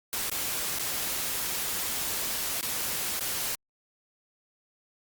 white noise with dropouts, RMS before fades -31 dBFS, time 0.13-3.55 s, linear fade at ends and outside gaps 0 ms, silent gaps 0.298-0.316 / 0.787-0.795 / 2.61-2.628 / 3.194-3.208 s, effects Opus 48 kbps

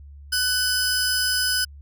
sawtooth tone pair together, 1501 / 5049 Hz, F#6 / D#8, +24 / +25 cents, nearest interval octave + major sixth, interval 2101 cents, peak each -20 / -20 dBFS, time 0.32-1.65 s, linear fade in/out 10 ms, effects added 71 Hz sine -40 dBFS peak until 1.81 s

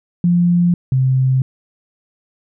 sine tone pair in turn, 174.61 / 130.81 Hz, F3 / C3, 0 / 0 cents, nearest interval perfect fourth, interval 500 cents, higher first, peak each -10 / -11 dBFS, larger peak first, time 0.24-0.74 / 0.92-1.42 s, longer neither, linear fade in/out 2 ms, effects none

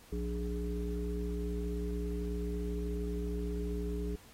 harmonic tone with a mistuned harmonic, 59.3 Hz, A#1, 30 cents sharp, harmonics 1 / 3 / 5 / 7, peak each -35 / -40 / -43 / -40 dBFS, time 0.12-4.16 s, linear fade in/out 5 ms, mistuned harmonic 5, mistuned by -16 cents, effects pink hiss -58 dBFS RMS until 4.33 s + AAC 48 kbps

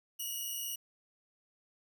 5% pulse tone pair together, 2872 / 2931 Hz, F7 / F#7, +48 / -17 cents, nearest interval unison, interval 35 cents, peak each -31 / -31 dBFS, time 0.19-0.76 s, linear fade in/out 10 ms, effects 11-bit

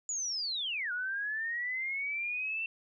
sine linear two-way sweep, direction down then up, 6990 to 1432 to 2697 Hz, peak -32 dBFS, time 0.09-2.66 s, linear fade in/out 2 ms, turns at 0.92 s, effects none

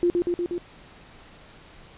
sine tone with echo, 349.2 Hz, F4, in tune, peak -17 dBFS, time 0.03-0.1 s, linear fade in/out 0 ms, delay 120 ms, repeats 4, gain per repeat -2 dB, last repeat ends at 0.58 s, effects pink hiss -49 dBFS RMS until 1.97 s + resampled to 8000 Hz

